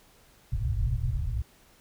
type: low-pass noise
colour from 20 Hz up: white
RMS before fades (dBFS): -28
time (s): 0.52-1.42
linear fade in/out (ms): 5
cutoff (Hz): 130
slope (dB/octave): 96
effects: pink hiss -59 dBFS RMS until 1.8 s